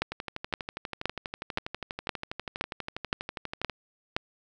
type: two click trains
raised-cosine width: 0.3 ms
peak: -18 / -10 dBFS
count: 45 / 9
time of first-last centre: 0.12-3.697 / 0.02-4.165 s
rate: 12.3 / 1.93 Hz
effects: none